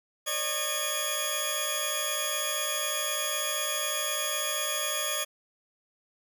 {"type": "tone cluster", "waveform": "15% pulse", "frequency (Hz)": [552, 608, 2440, 3337], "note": ["C#5", "D#5", "D#7", "G#7"], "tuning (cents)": [-7, -40, -34, 8], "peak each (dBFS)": [-31, -28, -32, -23], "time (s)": [0.26, 5.25], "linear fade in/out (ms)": 20, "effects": []}